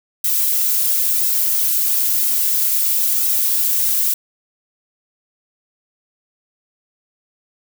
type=noise with flanger; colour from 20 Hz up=violet; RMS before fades=-17 dBFS; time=0.24-4.14 s; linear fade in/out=5 ms; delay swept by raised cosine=1.7 to 4.3 ms; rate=0.99 Hz; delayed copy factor=-0.75; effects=none